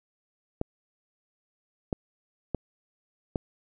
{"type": "clicks", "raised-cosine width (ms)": 2, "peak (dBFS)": -14, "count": 4, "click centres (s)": [0.614, 1.928, 2.547, 3.358], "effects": []}